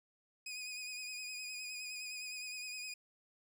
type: tone with vibrato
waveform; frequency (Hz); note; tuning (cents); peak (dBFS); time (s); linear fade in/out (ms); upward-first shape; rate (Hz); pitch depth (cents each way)
20% pulse; 2489; D#7; 0; -37; 0.46-2.94; 5; sine; 9.7; 36
effects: none